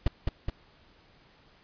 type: noise with echo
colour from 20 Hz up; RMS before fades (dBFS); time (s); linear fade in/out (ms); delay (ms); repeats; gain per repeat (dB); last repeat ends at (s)
brown; -21; 0.06-0.08; 5; 210; 2; -3; 0.5
effects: pink hiss -60 dBFS RMS until 1.63 s + resampled to 11025 Hz